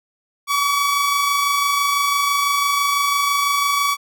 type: tone pair together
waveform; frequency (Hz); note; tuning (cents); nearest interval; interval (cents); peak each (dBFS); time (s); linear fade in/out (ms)
sawtooth; 1114 / 1140; C#6 / C#6; +8 / +48; unison; 40; -23 / -13; 0.47-3.97; 50
effects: none